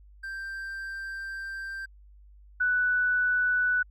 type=tone pair in turn; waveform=triangle / sine; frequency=1574 / 1485.7 Hz; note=G6 / F#6; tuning=+7 / +7 cents; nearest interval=minor second; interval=100 cents; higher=first; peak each=-32 / -22 dBFS; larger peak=second; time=0.23-1.86 / 2.6-3.83 s; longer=first; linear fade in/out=10 ms; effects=added 50 Hz sine -50 dBFS peak until 3.9 s